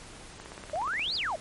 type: click train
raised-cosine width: 0.5 ms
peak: -27 dBFS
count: 11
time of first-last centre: 0.4-0.995 s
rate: 16.8 Hz
type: exponential two-way sweep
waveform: sine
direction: up then down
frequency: 577 to 4978 to 577 Hz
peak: -28 dBFS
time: 0.73-1.36 s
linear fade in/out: 5 ms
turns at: 1.15 s
effects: pink hiss -47 dBFS RMS until 1.4 s + MP3 48 kbps